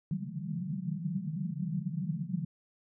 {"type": "band-pass noise", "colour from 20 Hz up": "white", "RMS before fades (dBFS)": -35, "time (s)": [0.11, 2.45], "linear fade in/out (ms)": 2, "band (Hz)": [140, 200], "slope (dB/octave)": 96, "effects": []}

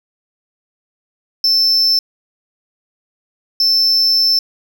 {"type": "tone bursts at uneven times", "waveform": "triangle", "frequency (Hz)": 5310, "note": "E8", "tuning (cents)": 12, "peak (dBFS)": -9, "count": 2, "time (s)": [[1.44, 1.99], [3.6, 4.39]], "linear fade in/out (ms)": 2, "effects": []}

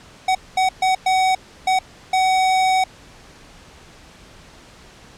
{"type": "tone bursts at uneven times", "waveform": "square", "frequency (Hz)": 752, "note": "F#5", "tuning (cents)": 28, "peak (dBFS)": -15, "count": 6, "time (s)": [[0.28, 0.35], [0.57, 0.69], [0.82, 0.95], [1.06, 1.35], [1.67, 1.79], [2.13, 2.84]], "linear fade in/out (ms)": 5, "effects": ["pink hiss -45 dBFS RMS until 5.17 s", "low-pass 7000 Hz 12 dB/octave"]}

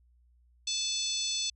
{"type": "harmonic tone", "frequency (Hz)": 872, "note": "A5", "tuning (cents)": -16, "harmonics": [3, 4, 5, 6, 7, 8, 9], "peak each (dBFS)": [-42, -34, -35, -40, -36, -46, -40], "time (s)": [0.67, 1.5], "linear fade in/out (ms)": 5, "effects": ["added 60 Hz sine -61 dBFS peak until 1.55 s"]}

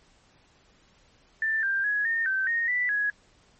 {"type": "tone with pitch steps", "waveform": "sine", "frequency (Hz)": [1775, 1586, 1674, 1828, 1549, 1856, 1975, 1671], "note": ["A6", "G6", "G#6", "A#6", "G6", "A#6", "B6", "G#6"], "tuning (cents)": [15, 20, 13, -34, -21, -8, 0, 10], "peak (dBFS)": -23, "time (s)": [1.42, 3.1], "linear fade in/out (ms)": 2, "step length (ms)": 210, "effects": ["pink hiss -61 dBFS RMS until 3.59 s", "MP3 32 kbps"]}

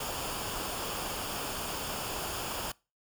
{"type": "noise with comb filter", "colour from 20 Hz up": "pink", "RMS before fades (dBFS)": -36, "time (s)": [0, 2.72], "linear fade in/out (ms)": 5, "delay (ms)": 0.5, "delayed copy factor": -0.55, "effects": ["noise-tail reverb RT60 0.3 s tail -24 dB re dry"]}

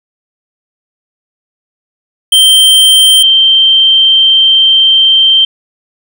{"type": "tone pair in turn", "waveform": ["square", "sine"], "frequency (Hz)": [3136, 3136], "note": ["G7", "G7"], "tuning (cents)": [0, 0], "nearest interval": "unison", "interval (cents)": 0, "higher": "neither", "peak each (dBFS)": [-3, -3], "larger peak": "neither", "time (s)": [[2.32, 3.23], [3.23, 5.45]], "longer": "second", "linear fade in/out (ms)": 5, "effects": []}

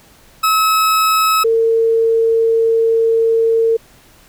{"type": "tone pair in turn", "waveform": ["40% pulse", "sine"], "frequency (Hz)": [1290, 453.9], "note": ["E6", "A#4"], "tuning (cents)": [-38, -46], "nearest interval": "octave + tritone", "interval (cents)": 1808, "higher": "first", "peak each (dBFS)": [-10, -10], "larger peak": "neither", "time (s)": [[0.43, 1.44], [1.44, 3.77]], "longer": "second", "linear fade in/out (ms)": 10, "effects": ["pink hiss -47 dBFS RMS until 4.28 s"]}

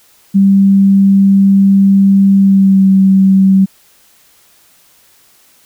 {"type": "tone with pitch glide", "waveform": "sine", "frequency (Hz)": [196, 192.19], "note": ["G3", "G3"], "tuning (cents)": [0, -34], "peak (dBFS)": -4, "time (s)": [0.34, 3.66], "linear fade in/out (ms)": 20, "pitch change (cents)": -34, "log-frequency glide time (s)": [2.38, 2.86], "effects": ["white hiss -48 dBFS RMS until 5.65 s"]}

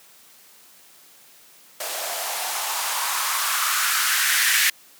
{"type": "noise with band-pass filter sweep", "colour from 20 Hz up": "violet", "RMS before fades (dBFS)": -23, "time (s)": [1.8, 4.7], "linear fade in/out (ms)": 5, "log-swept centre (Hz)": [590, 1900], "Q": 3.4, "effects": ["white hiss -51 dBFS RMS until 4.99 s", "high-pass 150 Hz 12 dB/octave"]}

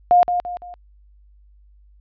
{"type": "tone with echo", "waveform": "sine", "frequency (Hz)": 710, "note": "F5", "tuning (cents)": 28, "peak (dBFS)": -9, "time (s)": [0.11, 0.23], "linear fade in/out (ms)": 0, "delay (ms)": 170, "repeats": 3, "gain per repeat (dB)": -8, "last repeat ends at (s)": 0.74, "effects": ["added 50 Hz sine -48 dBFS peak until 2 s", "resampled to 11025 Hz"]}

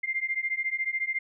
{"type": "beating tone pair", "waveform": "sine", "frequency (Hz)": [2093, 2107], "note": ["C7", "C7"], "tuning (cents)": [0, 12], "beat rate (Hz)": 14, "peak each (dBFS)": -30, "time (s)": [0.03, 1.19], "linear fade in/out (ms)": 10, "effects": []}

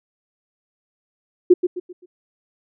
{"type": "tone with echo", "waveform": "sine", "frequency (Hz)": 359.3, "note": "F4", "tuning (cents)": 49, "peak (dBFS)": -6, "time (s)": [1.5, 1.54], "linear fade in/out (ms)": 10, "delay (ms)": 130, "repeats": 4, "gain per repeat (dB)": -9, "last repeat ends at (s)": 2.06, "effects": []}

